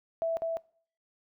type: tone with echo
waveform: sine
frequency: 659.3 Hz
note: E5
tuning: in tune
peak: -26 dBFS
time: 0.22-0.37 s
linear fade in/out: 0 ms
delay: 200 ms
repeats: 1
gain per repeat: -2 dB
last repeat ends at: 0.57 s
effects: noise-tail reverb RT60 0.5 s tail -23 dB re dry